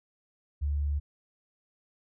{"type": "tone", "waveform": "sine", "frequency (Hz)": 72.4, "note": "D2", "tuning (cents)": -24, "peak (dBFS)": -26, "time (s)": [0.61, 1], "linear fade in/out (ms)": 20, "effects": []}